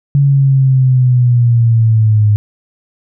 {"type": "linear sweep", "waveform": "sine", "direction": "down", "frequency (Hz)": [141.7, 103.83], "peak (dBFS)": -6, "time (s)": [0.15, 2.36], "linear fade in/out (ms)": 0, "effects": []}